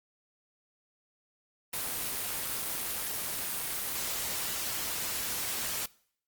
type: noise with amplitude modulation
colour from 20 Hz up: white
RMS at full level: -32 dBFS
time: 1.73-5.86 s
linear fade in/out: 5 ms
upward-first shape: sine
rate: 292 Hz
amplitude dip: 40%
effects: noise-tail reverb RT60 0.6 s tail -23 dB re dry + Opus 24 kbps